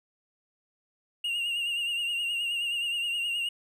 triangle tone with vibrato, 2812 Hz, F7, 11 cents sharp, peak -26 dBFS, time 1.24-3.49 s, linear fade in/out 5 ms, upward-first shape triangle, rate 9.5 Hz, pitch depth 57 cents each way, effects none

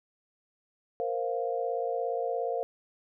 sine chord, Bb suspended second, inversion none, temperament equal, 466.2 / 523.3 / 698.5 Hz, Bb4 / C5 / F5, 0 / 0 / 0 cents, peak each -32 / -33 / -33 dBFS, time 1-2.63 s, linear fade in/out 0 ms, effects none

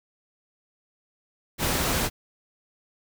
pink noise, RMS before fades -25 dBFS, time 1.58-2.1 s, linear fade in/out 50 ms, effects none

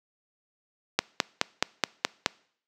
click train, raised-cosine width 0.2 ms, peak -3 dBFS, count 7, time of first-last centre 0.99-2.261 s, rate 4.72 Hz, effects noise-tail reverb RT60 0.6 s tail -24 dB re dry + high-pass 200 Hz 12 dB/octave

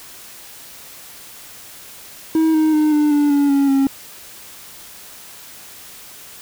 triangle tone with pitch steps, 320 / 312.7 / 305.5 / 298.6 / 291.8 / 285.1 / 278.6 / 272.2 Hz, D#4 / D#4 / D#4 / D4 / D4 / C#4 / C#4 / C#4, +49 / +9 / -32 / +29 / -11 / +49 / +9 / -31 cents, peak -10 dBFS, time 2.35-3.87 s, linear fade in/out 2 ms, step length 190 ms, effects white hiss -39 dBFS RMS until 6.41 s

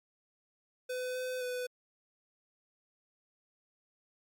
square tone with pitch steps, 504 / 508 / 498.4 Hz, B4 / B4 / B4, +35 / +49 / +16 cents, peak -35 dBFS, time 0.89-1.67 s, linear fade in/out 10 ms, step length 260 ms, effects MP3 96 kbps

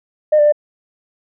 sine tone with pitch steps, 609 / 591 / 595 Hz, D#5 / D5 / D5, -37 / +11 / +22 cents, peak -7 dBFS, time 0.32-0.524 s, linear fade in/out 10 ms, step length 68 ms, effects tanh soft clip ceiling -4 dBFS

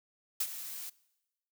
blue noise with ADSR envelope, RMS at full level -30 dBFS, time 0.4-0.9 s, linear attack 6 ms, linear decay 57 ms, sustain -12 dB, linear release 10 ms, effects noise-tail reverb RT60 1.0 s tail -22 dB re dry

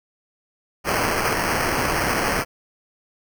blue noise with sample-and-hold, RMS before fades -22 dBFS, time 0.84-2.45 s, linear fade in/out 50 ms, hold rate 3675 Hz, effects none

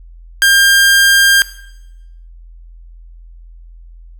sawtooth tone, 1600 Hz, G6, 35 cents sharp, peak -3 dBFS, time 0.42-1.42 s, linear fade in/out 0 ms, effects noise-tail reverb RT60 0.9 s tail -17 dB re dry + added 42 Hz sine -34 dBFS peak until 4.19 s

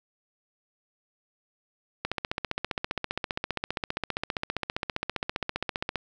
click train, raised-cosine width 0.3 ms, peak -12 dBFS, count 60, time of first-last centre 2.05-5.957 s, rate 15.1 Hz, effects none

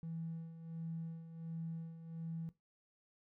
triangle tone with tremolo, 164.2 Hz, E3, 6 cents flat, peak -36 dBFS, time 0.03-2.49 s, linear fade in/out 0 ms, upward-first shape sine, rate 1.4 Hz, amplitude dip 75%, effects noise-tail reverb RT60 0.2 s tail -19 dB re dry + tanh soft clip ceiling -37 dBFS

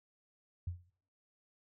sine tone with exponential decay, 88 Hz, F2, 14 cents sharp, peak -33 dBFS, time 0.67-0.9 s, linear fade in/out 5 ms, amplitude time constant 48 ms, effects noise-tail reverb RT60 0.5 s tail -18 dB re dry

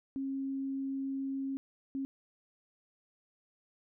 sine tone bursts at uneven times, 270.7 Hz, C#4, 41 cents flat, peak -33 dBFS, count 2, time 0.16-1.57 / 1.95-2.05 s, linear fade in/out 0 ms, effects none

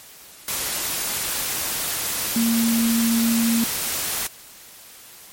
sine tone in noise, 230 Hz, A#3, 23 cents flat, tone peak -17 dBFS, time 2.36-3.64 s, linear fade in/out 2 ms, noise white, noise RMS -25 dBFS, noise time 0.48-4.27 s, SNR +5 dB, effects white hiss -44 dBFS RMS until 5.32 s + MP3 64 kbps

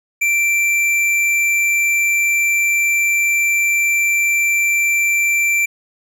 sine tone with tanh clipping, 2349 Hz, D7, in tune, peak -15 dBFS, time 0.21-5.66 s, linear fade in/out 10 ms, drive 13 dB, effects none

